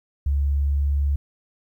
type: tone with pitch glide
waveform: sine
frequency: 70.5 to 70.95 Hz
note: C#2 to C#2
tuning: +30 to +41 cents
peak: -18 dBFS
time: 0.26-1.16 s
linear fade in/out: 5 ms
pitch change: +11 cents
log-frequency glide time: 0.42-0.86 s
effects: 10-bit